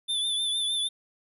square tone with vibrato, 3520 Hz, A7, in tune, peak -26 dBFS, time 0.08-0.89 s, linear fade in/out 20 ms, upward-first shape triangle, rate 6.5 Hz, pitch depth 48 cents each way, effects resampled to 32000 Hz

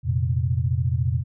sine chord, F suspended fourth, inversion none, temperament equal, 87.31 / 116.54 / 130.81 Hz, F2 / Bb2 / C3, 0 / 0 / 0 cents, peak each -24 dBFS, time 0.03-1.24 s, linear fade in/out 50 ms, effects none

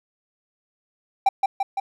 triangle tone with echo, 784 Hz, G5, in tune, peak -11 dBFS, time 1.26-1.29 s, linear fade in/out 5 ms, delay 170 ms, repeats 3, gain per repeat -3 dB, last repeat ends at 1.8 s, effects none

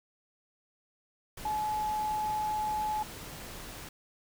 sine tone in noise, 853 Hz, G#5, 46 cents sharp, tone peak -29 dBFS, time 1.45-3.03 s, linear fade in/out 5 ms, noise pink, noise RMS -44 dBFS, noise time 1.37-3.89 s, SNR +12 dB, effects none

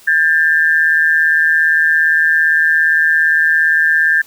sine tone pair together, 1609 / 1766.5 Hz, G6 / A6, +45 / +6 cents, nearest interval major second, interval 161 cents, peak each -12 dBFS, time 0.07-4.22 s, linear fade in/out 10 ms, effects white hiss -44 dBFS RMS until 4.26 s

